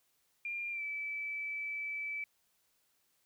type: tone with pitch glide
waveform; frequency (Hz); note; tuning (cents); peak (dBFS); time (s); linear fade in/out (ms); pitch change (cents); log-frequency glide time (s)
sine; 2396 to 2309; D7 to D7; +34 to -30; -36; 0.45-2.24; 2; -64; 0.71-0.83
effects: white hiss -75 dBFS RMS until 3.25 s